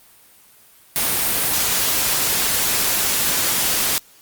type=noise; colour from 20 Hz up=white; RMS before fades=-19 dBFS; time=0.96-3.98 s; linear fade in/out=0 ms; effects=white hiss -50 dBFS RMS until 4.21 s + Opus 32 kbps